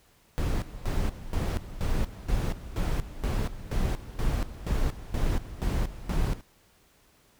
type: noise with tremolo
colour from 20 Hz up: brown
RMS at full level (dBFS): -26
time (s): 0.38-6.41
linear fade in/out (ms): 0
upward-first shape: square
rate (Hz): 2.1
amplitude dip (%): 80
effects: pink hiss -62 dBFS RMS until 7.39 s